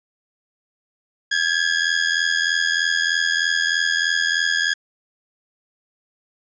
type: ring-modulated tone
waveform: sawtooth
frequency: 1661.2 Hz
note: G#6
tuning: in tune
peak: -11 dBFS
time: 1.31-4.74 s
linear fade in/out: 10 ms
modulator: 41.6 Hz
effects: resampled to 16000 Hz + 8-bit